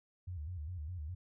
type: tone with vibrato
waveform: sine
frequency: 82.41 Hz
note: E2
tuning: in tune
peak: -39 dBFS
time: 0.27-1.15 s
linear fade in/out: 10 ms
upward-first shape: square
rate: 4.9 Hz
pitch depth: 160 cents each way
effects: none